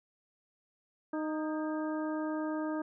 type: harmonic tone with a mistuned harmonic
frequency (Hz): 309.5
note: D#4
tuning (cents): -9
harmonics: 1 / 2 / 3 / 4 / 5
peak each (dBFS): -33 / -39 / -43 / -45 / -47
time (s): 1.13-2.82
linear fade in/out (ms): 5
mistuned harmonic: 5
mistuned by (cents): +54
effects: none